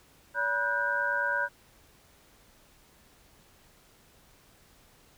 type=tone cluster; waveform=sine; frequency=571 / 967 / 1469 / 1578 Hz; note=D5 / B5 / F#6 / G6; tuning=-49 / -37 / -13 / +11 cents; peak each=-35 / -33 / -30 / -30 dBFS; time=0.34-1.49 s; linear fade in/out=50 ms; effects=pink hiss -60 dBFS RMS until 5.17 s